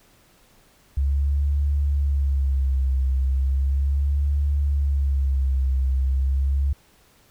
sine tone with vibrato, 68.6 Hz, C#2, 17 cents flat, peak -18 dBFS, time 0.97-6.73 s, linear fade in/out 5 ms, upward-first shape sine, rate 0.36 Hz, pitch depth 73 cents each way, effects pink hiss -57 dBFS RMS until 7.3 s

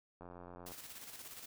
click train, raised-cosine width 1 ms, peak -37 dBFS, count 46, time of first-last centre 0.21-0.719 s, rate 88.4 Hz
white noise with tremolo, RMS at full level -49 dBFS, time 0.66-1.46 s, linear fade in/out 5 ms, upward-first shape square, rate 17 Hz, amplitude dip 45%
effects none

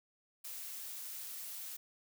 blue noise, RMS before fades -45 dBFS, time 0.44-1.77 s, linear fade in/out 10 ms, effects none

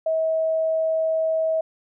sine tone, 642 Hz, E5, 46 cents flat, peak -19 dBFS, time 0.06-1.61 s, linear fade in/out 5 ms, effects none

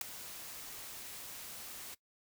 white noise with ADSR envelope, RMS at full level -32 dBFS, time 0.01-1.95 s, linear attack 3 ms, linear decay 7 ms, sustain -15 dB, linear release 14 ms, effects noise-tail reverb RT60 0.1 s tail -19 dB re dry

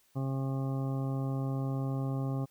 harmonic tone, 134.5 Hz, C3, 48 cents sharp, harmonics 1 / 2 / 3 / 4 / 5 / 6 / 8 / 9, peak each -31 / -37 / -45 / -45 / -48 / -48 / -50 / -53 dBFS, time 0.15-2.46 s, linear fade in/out 20 ms, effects white hiss -68 dBFS RMS until 2.5 s

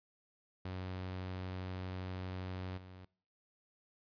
sawtooth tone with level steps, 92.5 Hz, F#2, in tune, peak -36 / -47 dBFS, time 0.65-3.05 s, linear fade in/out 5 ms, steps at 2.77 s, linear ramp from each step 10 ms, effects noise-tail reverb RT60 0.5 s tail -23 dB re dry + resampled to 11025 Hz

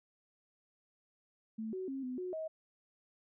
sine tone with pitch steps, 220.8 / 374.3 / 269.1 / 253.1 / 365.2 / 635 Hz, A3 / F#4 / C4 / B3 / F#4 / D#5, +6 / +20 / +49 / +43 / -23 / +35 cents, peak -37 dBFS, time 1.58-2.48 s, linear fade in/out 10 ms, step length 150 ms, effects none

